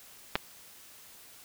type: clicks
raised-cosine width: 0.3 ms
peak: -9 / -20 dBFS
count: 2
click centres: 0.355 / 0.36 s
effects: white hiss -53 dBFS RMS until 1.44 s